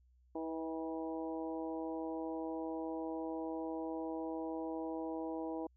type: harmonic tone with a mistuned harmonic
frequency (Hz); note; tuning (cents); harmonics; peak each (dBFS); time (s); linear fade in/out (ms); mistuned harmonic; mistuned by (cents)
161.2; E3; -38; 2 / 3 / 4 / 5 / 6; -40 / -44 / -46 / -48 / -50; 0.35-5.67; 5; 3; +17
effects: added 62 Hz sine -65 dBFS peak until 5.76 s